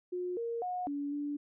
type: tone with pitch steps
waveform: sine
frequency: 359.8 / 465.4 / 725 / 285.9 / 290.4 Hz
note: F#4 / A#4 / F#5 / D4 / D4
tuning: -48 / -3 / -35 / -46 / -19 cents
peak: -33 dBFS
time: 0.12-1.37 s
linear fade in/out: 10 ms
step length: 250 ms
effects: none